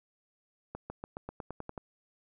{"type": "accelerating click train", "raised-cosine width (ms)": 1, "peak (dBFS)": -25, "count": 10, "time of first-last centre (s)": [0.75, 1.778], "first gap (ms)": 150, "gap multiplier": 0.93, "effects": []}